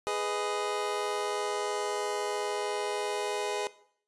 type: chord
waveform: 25% pulse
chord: G# minor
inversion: none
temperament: just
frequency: 415.3 / 498.4 / 623 Hz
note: G#4 / B4 / D#5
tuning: 0 / +16 / +2 cents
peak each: -28 / -32 / -33 dBFS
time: 0.07-3.67 s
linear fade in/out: 0 ms
effects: noise-tail reverb RT60 0.6 s tail -18 dB re dry + resampled to 24000 Hz